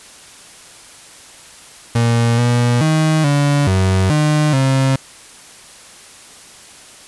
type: tone with pitch steps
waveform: 35% pulse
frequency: 117.2 / 120.7 / 156.9 / 143.6 / 94.4 / 151.5 / 133.7 Hz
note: A#2 / B2 / D#3 / D3 / F#2 / D#3 / C3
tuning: +10 / -39 / +15 / -39 / +35 / -46 / +38 cents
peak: -10 dBFS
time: 1.95-4.96 s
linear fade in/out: 5 ms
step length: 430 ms
effects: white hiss -40 dBFS RMS until 7.07 s + resampled to 24000 Hz